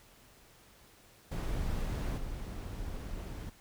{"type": "noise with level steps", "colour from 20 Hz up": "brown", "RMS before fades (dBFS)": [-34, -40], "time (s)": [1.31, 3.5], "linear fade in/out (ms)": 10, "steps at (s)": 2.17, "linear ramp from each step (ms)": 10, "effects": ["pink hiss -60 dBFS RMS until 3.6 s"]}